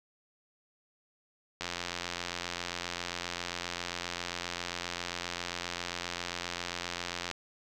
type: click train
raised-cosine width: 0.2 ms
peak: -17 dBFS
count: 500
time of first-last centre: 1.61-7.313 s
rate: 87.5 Hz
effects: none